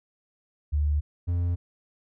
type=tone pair in turn; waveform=sine / triangle; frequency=73.8 / 87.24 Hz; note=D2 / F2; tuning=+9 / -1 cents; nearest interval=minor third; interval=290 cents; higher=second; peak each=-21 dBFS; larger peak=neither; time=0.72-1.01 / 1.27-1.56 s; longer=neither; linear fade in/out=20 ms; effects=none